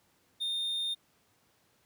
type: tone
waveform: triangle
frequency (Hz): 3646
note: A#7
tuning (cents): -39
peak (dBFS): -29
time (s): 0.4-0.95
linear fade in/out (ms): 20
effects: pink hiss -69 dBFS RMS until 1.85 s + high-pass 100 Hz 12 dB/octave